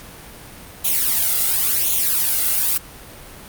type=noise with flanger; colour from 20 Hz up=blue; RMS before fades=-18 dBFS; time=0.84-2.78 s; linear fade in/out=10 ms; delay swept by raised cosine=0.29 to 1.49 ms; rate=0.93 Hz; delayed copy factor=+0.75; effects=pink hiss -39 dBFS RMS until 3.48 s + Opus 48 kbps